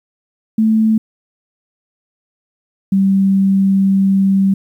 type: tone pair in turn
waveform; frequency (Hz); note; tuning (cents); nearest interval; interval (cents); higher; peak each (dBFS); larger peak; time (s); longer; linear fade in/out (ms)
sine; 219.6 / 194.14; A3 / G3; -3 / -16; major second; 213; first; -9; neither; 0.58-0.98 / 2.92-4.54; second; 5
effects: 8-bit